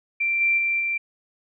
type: tone with level steps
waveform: sine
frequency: 2356 Hz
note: D7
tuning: 5 cents sharp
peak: -20 / -17 / -20 / -22 dBFS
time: 0.2-0.98 s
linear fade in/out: 10 ms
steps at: 0.4 / 0.57 / 0.79 s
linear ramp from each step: 20 ms
effects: none